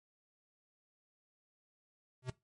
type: tone with exponential growth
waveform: square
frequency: 127.5 Hz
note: C3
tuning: 44 cents flat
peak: -33 dBFS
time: 2.22-2.3 s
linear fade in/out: 5 ms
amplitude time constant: 17 ms
effects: noise-tail reverb RT60 0.2 s tail -19 dB re dry + MP3 48 kbps